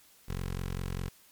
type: tone with notch filter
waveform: 15% pulse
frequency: 45 Hz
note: F#1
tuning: 47 cents flat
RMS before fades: -35 dBFS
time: 0.28-1.09 s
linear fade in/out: 10 ms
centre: 650 Hz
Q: 1.9
effects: white hiss -60 dBFS RMS until 1.31 s + MP3 96 kbps